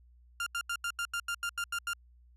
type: tone bursts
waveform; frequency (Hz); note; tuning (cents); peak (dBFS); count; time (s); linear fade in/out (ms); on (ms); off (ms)
30% pulse; 1396.9; F6; 0; -29; 11; 0.4-1.934; 2; 64; 83
effects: added 60 Hz sine -57 dBFS peak until 2.36 s + resampled to 32000 Hz